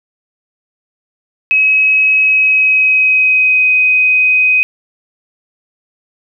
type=tone with pitch glide; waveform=sine; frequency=2555 to 2511 Hz; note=D#7 to D#7; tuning=+45 to +15 cents; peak=-7 dBFS; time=1.51-4.63 s; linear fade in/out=0 ms; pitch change=-30 cents; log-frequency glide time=2.21-3.72 s; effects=none